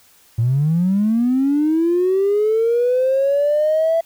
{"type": "linear sweep", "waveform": "triangle", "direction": "up", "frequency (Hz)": [110, 667], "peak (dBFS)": -10, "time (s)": [0.38, 4.01], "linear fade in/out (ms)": 10, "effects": ["tanh soft clip ceiling -11 dBFS", "white hiss -52 dBFS RMS until 4.05 s"]}